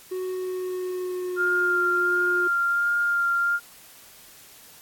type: tone with pitch glide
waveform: triangle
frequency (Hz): 370 to 358.2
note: F#4 to F4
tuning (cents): 0 to +44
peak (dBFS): -25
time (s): 0.11-2.48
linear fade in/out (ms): 10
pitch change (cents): -56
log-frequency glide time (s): 0.33-1.92
type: tone with vibrato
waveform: sine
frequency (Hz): 1400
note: F6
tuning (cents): +4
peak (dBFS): -20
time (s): 1.36-3.6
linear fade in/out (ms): 50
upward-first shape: sine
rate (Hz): 1.4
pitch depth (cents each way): 14
effects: white hiss -49 dBFS RMS until 4.81 s + AAC 64 kbps